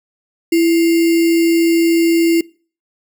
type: tone with sample-and-hold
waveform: sine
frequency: 333.3 Hz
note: E4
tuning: 19 cents sharp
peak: -9 dBFS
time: 0.52-2.41 s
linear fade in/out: 5 ms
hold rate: 2450 Hz
effects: noise-tail reverb RT60 0.4 s tail -23 dB re dry